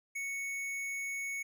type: tone with hard clipping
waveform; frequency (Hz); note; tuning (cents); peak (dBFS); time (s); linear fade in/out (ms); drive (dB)
triangle; 2217; C#7; 0; -37; 0.15-1.43; 10; 16
effects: none